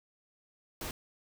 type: noise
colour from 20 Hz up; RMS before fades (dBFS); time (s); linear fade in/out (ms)
pink; -39; 0.81-0.91; 2
effects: none